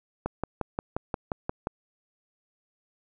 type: click train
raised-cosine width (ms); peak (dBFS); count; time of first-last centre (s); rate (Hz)
1; -14; 9; 0.26-1.671; 5.67
effects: none